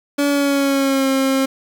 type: tone with pitch glide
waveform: 30% pulse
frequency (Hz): 285.5 to 267.9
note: D4 to C4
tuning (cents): -49 to +41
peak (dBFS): -12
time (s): 0.18-1.46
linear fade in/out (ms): 10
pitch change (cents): -110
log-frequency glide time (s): 0.28-1.08
effects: 8-bit